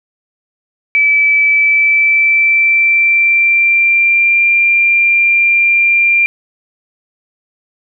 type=tone with pitch glide; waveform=sine; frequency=2306 to 2382 Hz; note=D7 to D7; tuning=-32 to +24 cents; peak=-7 dBFS; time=0.95-6.26 s; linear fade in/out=0 ms; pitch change=+56 cents; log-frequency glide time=1.47-4.44 s; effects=none